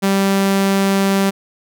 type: tone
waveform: sawtooth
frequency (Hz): 195.6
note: G3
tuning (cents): -4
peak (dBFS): -9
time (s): 0.02-1.31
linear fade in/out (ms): 20
effects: none